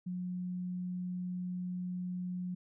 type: tone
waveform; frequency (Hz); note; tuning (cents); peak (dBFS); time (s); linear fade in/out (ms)
sine; 180.5; F#3; -43; -35; 0.06-2.55; 10
effects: none